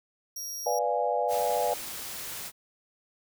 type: tone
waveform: sawtooth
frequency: 5650 Hz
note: F8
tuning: 19 cents sharp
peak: -32 dBFS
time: 0.36-0.79 s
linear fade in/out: 5 ms
type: chord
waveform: sine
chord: B diminished seventh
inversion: none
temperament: equal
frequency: 493.9 / 587.3 / 698.5 / 830.6 Hz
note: B4 / D5 / F5 / Ab5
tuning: 0 / 0 / 0 / 0 cents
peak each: -30 dBFS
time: 0.66-1.74 s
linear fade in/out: 5 ms
type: noise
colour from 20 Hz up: white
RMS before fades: -38 dBFS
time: 1.28-2.52 s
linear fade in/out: 50 ms
effects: none